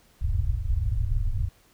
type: low-pass noise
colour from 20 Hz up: pink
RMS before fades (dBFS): -25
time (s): 0.21-1.49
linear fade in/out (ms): 5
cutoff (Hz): 120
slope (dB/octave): 96
effects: pink hiss -60 dBFS RMS until 1.73 s